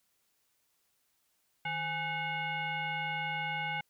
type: tone with frequency modulation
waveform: sine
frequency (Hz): 1504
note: F#6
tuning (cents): +28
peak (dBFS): -32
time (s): 1.65-3.81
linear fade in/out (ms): 5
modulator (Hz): 674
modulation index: 1.7
effects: white hiss -75 dBFS RMS until 3.89 s